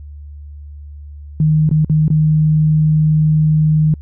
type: tone with dropouts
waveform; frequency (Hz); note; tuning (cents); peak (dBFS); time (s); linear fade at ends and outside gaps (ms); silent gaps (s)
sine; 154.6; D#3; -11; -9; 1.4-3.94; 2; 1.692-1.712 / 1.847-1.897 / 2.081-2.102
effects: added 73 Hz sine -30 dBFS peak until 4.01 s